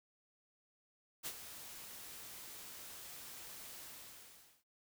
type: noise with ADSR envelope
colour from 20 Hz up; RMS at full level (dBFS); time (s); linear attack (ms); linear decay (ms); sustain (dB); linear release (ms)
white; -41; 1.23-4.64; 33; 61; -10; 820
effects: none